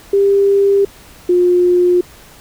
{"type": "tone pair in turn", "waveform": "sine", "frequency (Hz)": [397.7, 356.3], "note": ["G4", "F4"], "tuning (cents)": [25, 35], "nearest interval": "major second", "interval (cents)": 190, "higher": "first", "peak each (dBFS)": -8, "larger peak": "neither", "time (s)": [[0.13, 0.85], [1.29, 2.01]], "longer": "neither", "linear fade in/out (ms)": 5, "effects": ["pink hiss -41 dBFS RMS until 2.4 s"]}